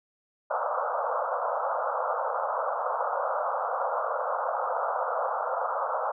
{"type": "band-pass noise", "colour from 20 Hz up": "pink", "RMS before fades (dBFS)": -29, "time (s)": [0.5, 6.12], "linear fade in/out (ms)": 10, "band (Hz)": [500, 1400], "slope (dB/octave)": 96, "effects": []}